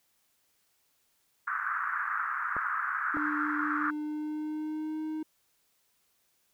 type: band-pass noise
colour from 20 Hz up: pink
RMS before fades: -32 dBFS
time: 1.47-3.91 s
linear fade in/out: 10 ms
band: 1200 to 1600 Hz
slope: 48 dB/octave
type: clicks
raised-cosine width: 1 ms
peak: -23 dBFS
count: 2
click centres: 2.566 / 3.169 s
type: tone with pitch glide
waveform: triangle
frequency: 299.1 to 311.8 Hz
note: D4 to D#4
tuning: +32 to +4 cents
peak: -30 dBFS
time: 3.14-5.23 s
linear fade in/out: 5 ms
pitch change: +72 cents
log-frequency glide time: 3.8-5.01 s
effects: white hiss -72 dBFS RMS until 6.53 s